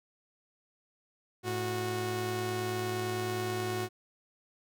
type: tone pair together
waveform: sawtooth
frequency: 108.9 / 366.3 Hz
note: A2 / F#4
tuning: -17 / -17 cents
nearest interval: octave + major sixth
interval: 2100 cents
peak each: -32 / -29 dBFS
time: 1.43-3.89 s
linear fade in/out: 50 ms
effects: none